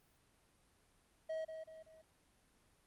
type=tone with echo; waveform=triangle; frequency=638 Hz; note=D#5; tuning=43 cents sharp; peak=-36 dBFS; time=1.29-1.45 s; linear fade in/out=10 ms; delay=190 ms; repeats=3; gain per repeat=-7 dB; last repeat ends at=2.02 s; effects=pink hiss -72 dBFS RMS until 2.86 s + Opus 32 kbps